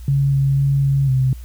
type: tone with pitch steps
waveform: sine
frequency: 138.9 / 137.5 / 138.9 / 138 / 130.5 Hz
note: C#3 / C#3 / C#3 / C#3 / C3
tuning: +4 / -14 / +4 / -7 / -4 cents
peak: -13 dBFS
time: 0.08-1.33 s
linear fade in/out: 2 ms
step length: 250 ms
effects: added 60 Hz sine -31 dBFS peak until 1.44 s + white hiss -50 dBFS RMS until 1.44 s